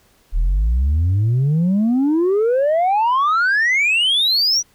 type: exponential sweep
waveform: sine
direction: up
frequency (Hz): 36.71 to 5950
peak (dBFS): -11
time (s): 0.32-4.63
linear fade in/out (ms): 50
effects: tanh soft clip ceiling -12 dBFS + pink hiss -56 dBFS RMS until 4.74 s